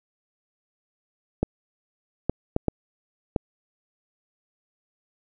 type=clicks; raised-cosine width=2 ms; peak=-8 dBFS; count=5; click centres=1.43 / 2.296 / 2.564 / 2.683 / 3.362 s; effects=none